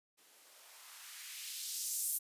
violet noise with band-pass filter sweep, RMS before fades -43 dBFS, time 0.17-2.19 s, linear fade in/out 20 ms, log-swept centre 260 to 11000 Hz, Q 1.2, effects resampled to 32000 Hz

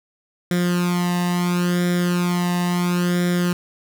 sawtooth tone with flanger, 176.7 Hz, F3, 21 cents sharp, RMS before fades -20 dBFS, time 0.51-3.53 s, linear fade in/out 2 ms, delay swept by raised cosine 0.55 to 1.07 ms, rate 0.73 Hz, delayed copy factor +0.8, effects none

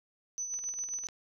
sine tone with tremolo, 6000 Hz, F#8, 23 cents sharp, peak -32 dBFS, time 0.38-1.07 s, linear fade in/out 0 ms, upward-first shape sine, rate 7.5 Hz, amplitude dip 50%
click train, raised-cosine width 0.2 ms, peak -34 dBFS, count 12, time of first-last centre 0.54-1.087 s, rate 20.1 Hz
effects none

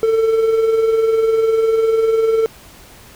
triangle tone with tremolo, 447.6 Hz, A4, 30 cents sharp, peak -8 dBFS, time 0.03-2.46 s, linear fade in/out 0 ms, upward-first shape sine, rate 20 Hz, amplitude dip 45%, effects pink hiss -42 dBFS RMS until 3.15 s

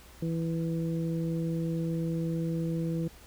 harmonic tone, 164.81 Hz, E3, in tune, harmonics 1 / 2 / 3, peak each -29 / -35 / -39 dBFS, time 0.22-3.08 s, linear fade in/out 5 ms, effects added 60 Hz sine -54 dBFS peak until 3.26 s + pink hiss -54 dBFS RMS until 3.26 s

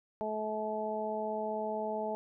harmonic tone, 215.4 Hz, A3, 37 cents flat, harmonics 1 / 2 / 3 / 4, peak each -41 / -38 / -36 / -38 dBFS, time 0.21-2.15 s, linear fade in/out 0 ms, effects none

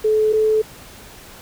sine tone pair in turn, 431.6 / 434.1 Hz, A4 / A4, -33 / -23 cents, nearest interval unison, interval 10 cents, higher second, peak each -13 dBFS, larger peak neither, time 0.04-0.33 / 0.33-0.62 s, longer neither, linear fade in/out 10 ms, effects pink hiss -41 dBFS RMS until 1.41 s

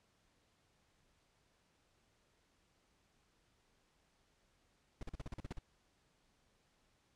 brown noise bursts, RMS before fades -43 dBFS, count 10, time 5.01-5.588 s, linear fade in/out 2 ms, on 20 ms, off 42 ms, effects pink hiss -75 dBFS RMS until 7.15 s + low-pass 8000 Hz 12 dB/octave

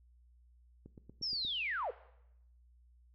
click train, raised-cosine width 3 ms, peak -38 dBFS, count 6, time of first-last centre 0.86-1.45 s, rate 8.48 Hz
sine linear sweep, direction down, 5588 to 398.7 Hz, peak -34 dBFS, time 1.22-1.91 s, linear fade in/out 10 ms
effects noise-tail reverb RT60 0.8 s tail -17 dB re dry + added 60 Hz sine -61 dBFS peak until 3.14 s

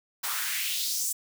white noise with high-pass filter sweep, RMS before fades -30 dBFS, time 0.23-1.13 s, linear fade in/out 10 ms, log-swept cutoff 910 to 7800 Hz, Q 2.5, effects none

